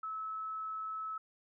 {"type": "tone", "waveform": "sine", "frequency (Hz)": 1299, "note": "E6", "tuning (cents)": -26, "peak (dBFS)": -37, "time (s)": [0.03, 1.18], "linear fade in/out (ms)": 5, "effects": []}